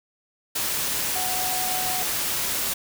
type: tone in noise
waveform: sine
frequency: 740 Hz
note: F#5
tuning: in tune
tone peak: -30 dBFS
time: 1.15-2.03 s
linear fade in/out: 10 ms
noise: white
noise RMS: -26 dBFS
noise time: 0.55-2.74 s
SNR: -7 dB
effects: none